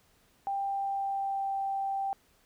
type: tone with pitch glide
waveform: sine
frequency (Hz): 791 to 783.3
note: G5 to G5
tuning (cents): +15 to -2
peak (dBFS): -29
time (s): 0.47-2.13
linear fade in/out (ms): 0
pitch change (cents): -17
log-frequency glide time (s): 0.6-1.56
effects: pink hiss -66 dBFS RMS until 2.45 s